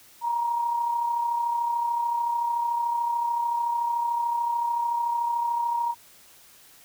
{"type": "tone with amplitude modulation", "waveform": "sine", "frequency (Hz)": 943, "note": "A#5", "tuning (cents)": 20, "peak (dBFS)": -21, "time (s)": [0.21, 5.95], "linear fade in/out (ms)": 50, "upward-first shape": "sine", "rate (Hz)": 33.6, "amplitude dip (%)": 45, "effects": ["white hiss -53 dBFS RMS until 6.84 s"]}